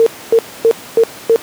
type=tone bursts; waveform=sine; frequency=455.8 Hz; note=A#4; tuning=39 cents flat; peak=-5 dBFS; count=5; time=0-1.36 s; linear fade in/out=0 ms; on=64 ms; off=260 ms; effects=pink hiss -32 dBFS RMS until 1.42 s + high-pass 200 Hz 12 dB/octave